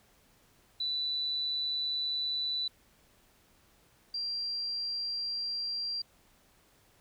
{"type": "tone pair in turn", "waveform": "sine", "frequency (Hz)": [3975, 4739], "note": ["B7", "D8"], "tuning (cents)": [10, 15], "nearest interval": "minor third", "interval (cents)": 305, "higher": "second", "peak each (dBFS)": [-30, -32], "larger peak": "first", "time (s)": [[0.8, 2.68], [4.14, 6.02]], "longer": "neither", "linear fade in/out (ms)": 5, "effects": ["pink hiss -65 dBFS RMS until 7 s"]}